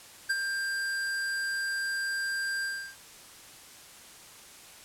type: tone with ADSR envelope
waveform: square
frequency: 1588 Hz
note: G6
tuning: 22 cents sharp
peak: -24 dBFS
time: 0.29-2.96 s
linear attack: 14 ms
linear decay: 35 ms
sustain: -6 dB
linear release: 330 ms
effects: white hiss -50 dBFS RMS until 4.84 s + low-pass 11000 Hz 12 dB/octave